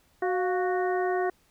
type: harmonic tone with a mistuned harmonic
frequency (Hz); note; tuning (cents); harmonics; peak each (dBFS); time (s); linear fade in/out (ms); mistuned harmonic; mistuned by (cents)
370; F#4; 0; 1 / 2 / 3 / 4 / 5; -26 / -29 / -37 / -38 / -37; 0.22-1.3; 5; 2; -72
effects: pink hiss -65 dBFS RMS until 1.5 s